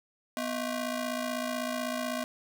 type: ring-modulated tone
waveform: sawtooth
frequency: 440 Hz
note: A4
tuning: in tune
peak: -24 dBFS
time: 0.37-2.24 s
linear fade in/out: 0 ms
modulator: 192 Hz
effects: none